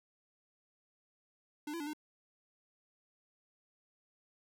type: tone with pitch steps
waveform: square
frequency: 298 / 337 / 291.2 / 303.6 Hz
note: D4 / E4 / D4 / D#4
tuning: +25 / +38 / -15 / -42 cents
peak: -39 dBFS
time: 1.67-1.934 s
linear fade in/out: 5 ms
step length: 66 ms
effects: none